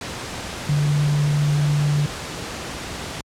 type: tone in noise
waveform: sine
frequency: 146.83 Hz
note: D3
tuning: in tune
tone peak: -16 dBFS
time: 0.69-2.06 s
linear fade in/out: 2 ms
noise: pink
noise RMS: -30 dBFS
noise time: 0.01-3.21 s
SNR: +11 dB
effects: high-pass 60 Hz 12 dB/octave + low-pass 8000 Hz 12 dB/octave